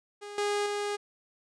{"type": "tone with level steps", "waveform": "sawtooth", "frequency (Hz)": 410.8, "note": "G#4", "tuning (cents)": -19, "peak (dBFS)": [-36, -23, -26], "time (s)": [0.21, 0.97], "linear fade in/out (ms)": 20, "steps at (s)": [0.38, 0.66], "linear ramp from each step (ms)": 2, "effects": ["resampled to 22050 Hz"]}